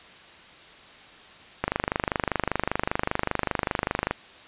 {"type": "click train", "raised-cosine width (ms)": 0.5, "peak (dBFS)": -8, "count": 63, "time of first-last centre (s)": [1.64, 4.11], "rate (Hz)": 25.1, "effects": ["white hiss -48 dBFS RMS until 4.47 s", "resampled to 8000 Hz"]}